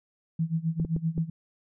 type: tone with tremolo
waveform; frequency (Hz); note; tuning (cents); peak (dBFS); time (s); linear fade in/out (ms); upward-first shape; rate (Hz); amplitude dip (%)
sine; 163; E3; -19; -22; 0.39-1.3; 5; sine; 7.7; 90
type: clicks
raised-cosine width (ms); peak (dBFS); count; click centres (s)
3; -20; 4; 0.799 / 0.849 / 0.964 / 1.179
effects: none